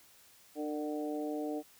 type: harmonic tone with a mistuned harmonic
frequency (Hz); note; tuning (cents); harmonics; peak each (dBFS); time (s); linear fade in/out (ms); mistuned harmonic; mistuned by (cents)
149.9; D3; +36; 2 / 3 / 4 / 5; -36 / -40 / -42 / -44; 0.55-1.63; 50; 3; +20
effects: white hiss -61 dBFS RMS until 1.79 s